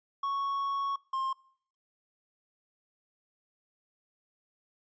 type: tone pair in turn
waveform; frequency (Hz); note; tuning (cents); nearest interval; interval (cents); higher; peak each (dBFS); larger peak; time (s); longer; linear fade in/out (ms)
triangle; 1108.7 / 1062.6; C#6 / C6; 0 / +26; minor second; 74; first; -27; neither; 0.23-0.96 / 1.13-1.33; first; 5
effects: noise-tail reverb RT60 0.6 s tail -25 dB re dry + resampled to 16000 Hz